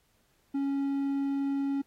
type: tone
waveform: triangle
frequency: 277.2 Hz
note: C#4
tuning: in tune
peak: -25 dBFS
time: 0.54-1.82 s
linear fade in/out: 10 ms
effects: pink hiss -70 dBFS RMS until 1.86 s + AAC 48 kbps